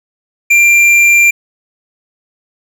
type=tone with tanh clipping; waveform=sine; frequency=2376 Hz; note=D7; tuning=20 cents sharp; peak=-6 dBFS; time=0.5-1.31 s; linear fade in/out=10 ms; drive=10 dB; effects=none